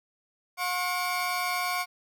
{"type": "tone cluster", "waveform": "30% pulse", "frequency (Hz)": [719, 1080, 2309], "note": ["F#5", "C#6", "D7"], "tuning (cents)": [-50, -45, -30], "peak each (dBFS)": [-29, -28, -31], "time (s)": [0.57, 1.86], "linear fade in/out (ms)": 50, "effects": []}